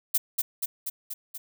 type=noise with echo; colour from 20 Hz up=violet; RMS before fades=-22 dBFS; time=0.14-0.18 s; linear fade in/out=10 ms; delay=240 ms; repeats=5; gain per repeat=-3 dB; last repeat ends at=1.38 s; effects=none